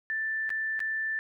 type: tone with dropouts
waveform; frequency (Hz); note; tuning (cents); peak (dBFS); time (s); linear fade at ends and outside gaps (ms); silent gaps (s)
sine; 1767; A6; +7; -28; 0.1-1.19; 0; 0.493-0.503 / 0.793-0.803
effects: none